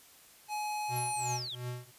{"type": "tone", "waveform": "square", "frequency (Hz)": 843, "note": "G#5", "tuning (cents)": 26, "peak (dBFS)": -34, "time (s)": [0.48, 1.4], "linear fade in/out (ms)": 50}
{"type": "tone with tremolo", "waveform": "square", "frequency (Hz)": 123.47, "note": "B2", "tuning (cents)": 0, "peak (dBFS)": -35, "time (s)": [0.88, 1.92], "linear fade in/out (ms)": 50, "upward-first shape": "triangle", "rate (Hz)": 2.8, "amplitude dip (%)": 100}
{"type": "linear sweep", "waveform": "sine", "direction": "down", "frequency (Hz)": [11460, 3136], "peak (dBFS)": -37, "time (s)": [0.96, 1.55], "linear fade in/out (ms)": 2}
{"effects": ["white hiss -58 dBFS RMS until 1.98 s", "resampled to 32000 Hz"]}